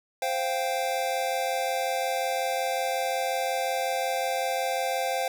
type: chord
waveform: square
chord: C suspended fourth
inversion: none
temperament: equal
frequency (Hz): 523.3 / 698.5 / 784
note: C5 / F5 / G5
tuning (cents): 0 / 0 / 0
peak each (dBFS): -31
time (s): 0.22-5.28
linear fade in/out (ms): 2
effects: none